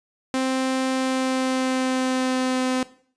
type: tone with pitch glide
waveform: sawtooth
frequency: 261.6 to 256.7 Hz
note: C4 to C4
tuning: 0 to -33 cents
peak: -17 dBFS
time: 0.34-2.83 s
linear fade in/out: 0 ms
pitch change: -33 cents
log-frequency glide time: 0.9-2.63 s
effects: noise-tail reverb RT60 0.5 s tail -17 dB re dry + resampled to 22050 Hz